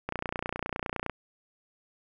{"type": "click train", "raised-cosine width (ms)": 0.5, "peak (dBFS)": -16, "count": 31, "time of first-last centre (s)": [0.09, 1.097], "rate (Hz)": 29.8, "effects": []}